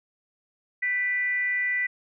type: tone with frequency modulation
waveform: sine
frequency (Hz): 1975.5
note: B6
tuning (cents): 0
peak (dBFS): -23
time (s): 0.82-1.87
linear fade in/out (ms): 10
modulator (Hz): 440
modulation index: 0.32
effects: none